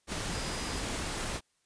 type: tone in noise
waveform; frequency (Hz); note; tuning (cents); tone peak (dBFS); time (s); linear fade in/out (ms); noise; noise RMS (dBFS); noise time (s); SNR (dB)
sine; 4938; D#8; -14; -46; 0.3-0.83; 50; pink; -35; 0.07-1.41; -14
effects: white hiss -74 dBFS RMS until 1.65 s + resampled to 22050 Hz